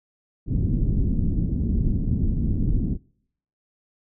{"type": "low-pass noise", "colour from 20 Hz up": "pink", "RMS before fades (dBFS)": -22, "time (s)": [0.46, 2.98], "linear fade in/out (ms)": 50, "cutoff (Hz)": 260, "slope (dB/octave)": 24, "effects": ["noise-tail reverb RT60 0.7 s tail -26 dB re dry"]}